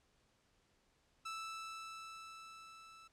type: tone with level ramp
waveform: sawtooth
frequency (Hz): 1318.5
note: E6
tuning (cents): 0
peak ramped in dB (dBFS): -38 to -53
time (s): 1.25-3.08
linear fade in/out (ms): 10
effects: pink hiss -75 dBFS RMS until 3.12 s + low-pass 8000 Hz 12 dB/octave